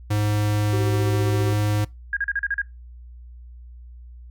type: tone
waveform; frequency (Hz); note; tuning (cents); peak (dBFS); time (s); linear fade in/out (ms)
square; 104.8; G#2; +16; -20; 0.1-1.85; 10
type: tone with tremolo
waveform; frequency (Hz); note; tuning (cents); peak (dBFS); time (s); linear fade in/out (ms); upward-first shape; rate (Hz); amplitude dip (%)
triangle; 381.1; G4; -49; -22; 0.73-1.53; 0; sine; 15; 50
type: tone bursts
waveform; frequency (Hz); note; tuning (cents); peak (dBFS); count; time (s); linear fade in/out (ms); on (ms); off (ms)
sine; 1631; G#6; -32; -20; 7; 2.13-2.617; 2; 37; 38
effects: noise-tail reverb RT60 0.2 s tail -22 dB re dry + added 60 Hz sine -39 dBFS peak until 4.3 s